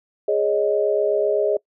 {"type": "chord", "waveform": "sine", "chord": "Ab suspended fourth", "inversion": "none", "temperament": "equal", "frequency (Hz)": [415.3, 554.4, 622.3], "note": ["Ab4", "Db5", "Eb5"], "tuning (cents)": [0, 0, 0], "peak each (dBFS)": [-20, -23, -21], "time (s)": [0.28, 1.57], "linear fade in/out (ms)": 5, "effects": ["noise-tail reverb RT60 0.1 s tail -23 dB re dry"]}